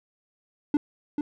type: tone with echo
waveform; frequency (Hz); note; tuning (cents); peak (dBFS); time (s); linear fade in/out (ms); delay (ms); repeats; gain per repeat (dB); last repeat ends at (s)
triangle; 293.7; D4; 0; -16; 0.74-0.77; 2; 440; 1; -6; 1.21
effects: none

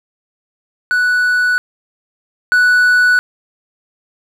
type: tone pair in turn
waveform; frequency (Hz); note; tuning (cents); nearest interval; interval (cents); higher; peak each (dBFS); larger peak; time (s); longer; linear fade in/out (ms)
triangle; 1480 / 1480; F#6 / F#6; 0 / 0; unison; 0; neither; -9 / -6; second; 0.91-1.58 / 2.52-3.19; neither; 0
effects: none

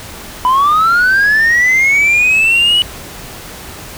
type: linear sweep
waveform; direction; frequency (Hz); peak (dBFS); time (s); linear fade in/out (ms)
sine; up; 987.8 to 2960; -5; 0.45-2.82; 0
effects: tanh soft clip ceiling -6 dBFS + pink hiss -30 dBFS RMS until 3.97 s

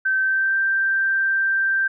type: tone with pitch glide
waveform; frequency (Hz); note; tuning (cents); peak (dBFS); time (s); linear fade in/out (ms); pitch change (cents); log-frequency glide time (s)
sine; 1546 to 1570.3; G6 to G6; -24 to +3; -17; 0.05-1.88; 10; +27; 0.21-0.57
effects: none

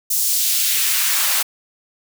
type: noise with high-pass filter sweep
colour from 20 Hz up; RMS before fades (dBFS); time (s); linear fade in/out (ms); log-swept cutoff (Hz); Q
white; -18; 0.1-1.43; 10; 7000 to 770; 0.95
effects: none

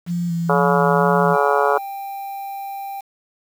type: tone with vibrato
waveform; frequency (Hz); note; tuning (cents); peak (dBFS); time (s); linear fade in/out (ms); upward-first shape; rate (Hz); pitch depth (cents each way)
sine; 171.1; F3; -35; -19; 0.06-1.37; 50; square; 2.1; 24
type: harmonic tone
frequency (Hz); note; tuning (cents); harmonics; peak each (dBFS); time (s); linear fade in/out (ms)
142; C#3; +42; 3 / 4 / 5 / 6 / 7 / 8 / 9 / 10; -20 / -21 / -22 / -23 / -23 / -24 / -25 / -25; 0.49-1.78; 5
type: tone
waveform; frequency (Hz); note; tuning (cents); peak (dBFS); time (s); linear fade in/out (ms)
triangle; 790; G5; +13; -25; 1.33-3.01; 10
effects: 7-bit

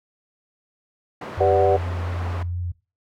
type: band-pass noise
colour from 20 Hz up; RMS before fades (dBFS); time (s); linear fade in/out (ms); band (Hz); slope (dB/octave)
white; -35; 1.21-2.43; 5; 100 to 1100; 12
type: tone with vibrato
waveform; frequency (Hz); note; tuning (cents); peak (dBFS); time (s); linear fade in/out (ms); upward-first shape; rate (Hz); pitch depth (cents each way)
sine; 88; F2; +14; -24; 1.37-2.72; 10; sine; 4.3; 14
type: chord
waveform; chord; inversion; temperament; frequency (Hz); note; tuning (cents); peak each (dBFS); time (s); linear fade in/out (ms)
sine; G major seventh; none; equal; 392 / 493.9 / 587.3 / 740; G4 / B4 / D5 / F#5; 0 / 0 / 0 / 0; -20; 1.4-1.77; 10
effects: noise-tail reverb RT60 0.3 s tail -21 dB re dry

